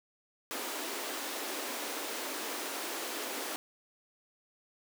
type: high-pass noise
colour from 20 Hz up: pink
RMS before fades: -38 dBFS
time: 0.51-3.56 s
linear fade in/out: 0 ms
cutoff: 260 Hz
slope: 48 dB/octave
effects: none